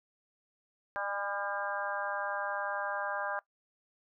harmonic tone with a mistuned harmonic, 200.5 Hz, G3, 39 cents sharp, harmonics 3 / 4 / 5 / 6 / 7 / 8, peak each -39 / -39 / -41 / -41 / -43 / -38 dBFS, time 0.96-3.39 s, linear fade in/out 0 ms, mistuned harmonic 4, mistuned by +24 cents, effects noise-tail reverb RT60 0.1 s tail -19 dB re dry

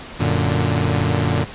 sawtooth chord, Gb augmented, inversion none, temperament equal, 92.5 / 116.54 / 146.83 Hz, Gb2 / Bb2 / D3, 0 / 0 / 0 cents, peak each -17 dBFS, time 0.19-1.45 s, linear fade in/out 20 ms, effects pink hiss -35 dBFS RMS until 1.54 s + resampled to 8000 Hz

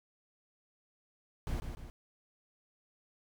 brown noise with echo, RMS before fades -35 dBFS, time 1.47-1.6 s, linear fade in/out 0 ms, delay 150 ms, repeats 2, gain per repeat -6 dB, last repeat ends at 1.9 s, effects none

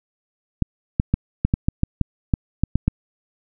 clicks, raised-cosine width 5 ms, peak -4 dBFS, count 12, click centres 0.623 / 0.999 / 1.14 / 1.45 / 1.539 / 1.685 / 1.834 / 2.013 / 2.338 / 2.636 / 2.756 / 2.88 s, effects none

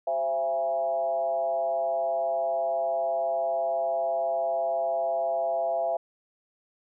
sine tone with frequency modulation, 672 Hz, E5, 33 cents sharp, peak -24 dBFS, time 0.07-5.97 s, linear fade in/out 5 ms, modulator 146 Hz, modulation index 0.76, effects none

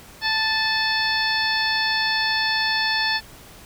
harmonic tone with a mistuned harmonic, 880 Hz, A5, in tune, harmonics 1 / 2 / 3 / 4 / 5 / 6, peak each -27 / -23 / -30 / -29 / -25 / -30 dBFS, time 0.21-3.21 s, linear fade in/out 50 ms, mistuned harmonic 3, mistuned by -35 cents, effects pink hiss -45 dBFS RMS until 3.65 s

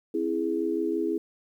sine chord, C augmented, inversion none, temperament equal with one note detuned, 263.1 / 329.6 / 415.3 Hz, C4 / E4 / G#4, +10 / 0 / 0 cents, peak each -33 / -27 / -29 dBFS, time 0.14-1.18 s, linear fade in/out 5 ms, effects 10-bit

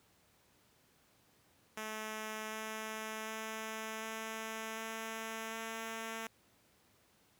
5% pulse tone with pitch steps, 217 / 218.5 / 220 / 221.6 / 223.1 / 224.7 Hz, A3 / A3 / A3 / A3 / A3 / A3, -24 / -12 / 0 / +13 / +24 / +37 cents, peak -29 dBFS, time 1.77-6.27 s, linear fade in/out 2 ms, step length 750 ms, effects pink hiss -69 dBFS RMS until 7.39 s + high-pass 80 Hz 12 dB/octave

